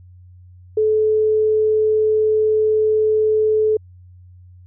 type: tone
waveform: sine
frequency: 432 Hz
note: A4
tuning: 32 cents flat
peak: -13 dBFS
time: 0.77-3.77 s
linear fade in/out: 5 ms
effects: added 90 Hz sine -41 dBFS peak until 4.66 s